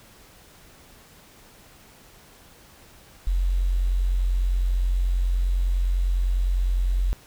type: tone with quantisation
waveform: sine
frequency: 44.9 Hz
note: F1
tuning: 49 cents sharp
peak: -19 dBFS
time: 3.27-7.13 s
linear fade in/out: 0 ms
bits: 8
effects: pink hiss -51 dBFS RMS until 7.26 s